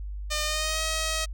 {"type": "tone with pitch glide", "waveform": "5% pulse", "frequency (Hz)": [606, 636.1], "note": ["D#5", "D#5"], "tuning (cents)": [-46, 38], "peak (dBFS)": -15, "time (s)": [0.3, 1.26], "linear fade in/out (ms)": 20, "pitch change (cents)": 84, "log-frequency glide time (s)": [0.43, 0.82], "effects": ["added 50 Hz sine -32 dBFS peak until 1.33 s"]}